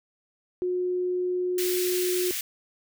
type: tone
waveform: sine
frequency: 361.8 Hz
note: F#4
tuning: 39 cents flat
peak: -24 dBFS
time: 0.62-2.31 s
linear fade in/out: 0 ms
type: high-pass noise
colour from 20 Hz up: white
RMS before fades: -31 dBFS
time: 1.58-2.41 s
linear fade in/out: 2 ms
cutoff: 1700 Hz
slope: 24 dB/octave
effects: none